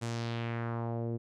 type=tone with low-pass filter sweep; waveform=sawtooth; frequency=116.5 Hz; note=A#2; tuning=1 cent flat; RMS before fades=-35 dBFS; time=0.01-1.18 s; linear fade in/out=20 ms; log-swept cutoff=8700 to 370 Hz; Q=1.8; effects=none